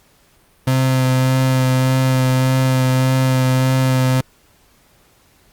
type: tone with vibrato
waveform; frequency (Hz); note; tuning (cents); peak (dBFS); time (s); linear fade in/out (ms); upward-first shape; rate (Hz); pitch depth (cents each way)
35% pulse; 130; C3; -11; -11; 0.67-4.21; 5; sine; 1.7; 14
effects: pink hiss -54 dBFS RMS until 5.52 s + Opus 48 kbps